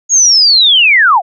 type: linear sweep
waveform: sine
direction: down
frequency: 6730 to 639 Hz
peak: -4 dBFS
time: 0.09-1.22 s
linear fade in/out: 50 ms
effects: none